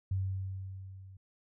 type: tone with level ramp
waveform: sine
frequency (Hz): 95.4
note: G2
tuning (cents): -47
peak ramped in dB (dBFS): -28 to -49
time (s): 0.11-1.17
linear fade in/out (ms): 5
effects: none